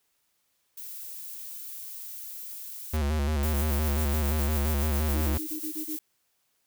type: noise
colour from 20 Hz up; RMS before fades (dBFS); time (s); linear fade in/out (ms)
violet; -40; 0.77-2.97; 5
type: tone with vibrato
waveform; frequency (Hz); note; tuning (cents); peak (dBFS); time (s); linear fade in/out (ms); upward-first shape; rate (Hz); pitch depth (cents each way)
square; 74.1; D2; +16; -25; 2.93-5.38; 10; square; 5.8; 74
type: noise with tremolo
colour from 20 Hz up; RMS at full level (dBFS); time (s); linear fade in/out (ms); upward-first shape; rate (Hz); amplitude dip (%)
violet; -34; 3.43-5.99; 0; triangle; 7.3; 50
type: tone bursts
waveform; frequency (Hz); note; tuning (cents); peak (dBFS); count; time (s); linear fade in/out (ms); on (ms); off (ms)
sine; 310.3; D#4; -5; -33; 7; 5.13-5.972; 20; 98; 26
effects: white hiss -73 dBFS RMS until 6.66 s